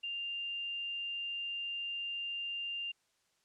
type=tone; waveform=sine; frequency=2794 Hz; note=F7; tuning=in tune; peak=-36 dBFS; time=0.03-2.92 s; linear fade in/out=10 ms; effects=white hiss -75 dBFS RMS until 3.44 s + low-pass 8000 Hz 12 dB/octave